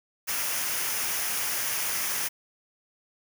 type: noise with comb filter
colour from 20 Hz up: white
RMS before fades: -29 dBFS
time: 0.27-2.29 s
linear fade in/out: 20 ms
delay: 0.25 ms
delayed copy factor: -0.5
effects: none